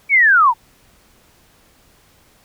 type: linear sweep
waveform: sine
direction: down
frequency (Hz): 2309 to 874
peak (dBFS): -8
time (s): 0.09-0.54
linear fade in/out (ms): 50
effects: pink hiss -53 dBFS RMS until 2.44 s